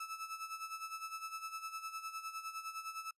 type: tone with tremolo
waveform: 35% pulse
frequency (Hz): 1310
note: E6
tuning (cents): -11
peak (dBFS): -38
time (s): 0-3.11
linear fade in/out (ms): 5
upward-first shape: sine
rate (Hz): 9.8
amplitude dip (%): 70
effects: noise-tail reverb RT60 0.1 s tail -23 dB re dry + resampled to 32000 Hz